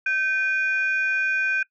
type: tone pair together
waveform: sine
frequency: 1547.2 / 2450 Hz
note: G6 / D#7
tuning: -23 / -27 cents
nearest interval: minor sixth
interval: 796 cents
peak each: -21 / -23 dBFS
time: 0.06-1.63 s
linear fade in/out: 5 ms
effects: noise-tail reverb RT60 0.1 s tail -23 dB re dry + tanh soft clip ceiling -14 dBFS